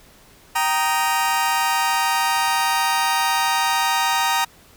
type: chord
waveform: sawtooth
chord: Eb major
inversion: first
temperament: just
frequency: 777.8 / 933.4 / 1244.5 Hz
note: G5 / Bb5 / Eb6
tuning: -14 / +2 / 0 cents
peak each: -20 / -16 / -21 dBFS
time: 0.55-4.45 s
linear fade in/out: 10 ms
effects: pink hiss -50 dBFS RMS until 4.76 s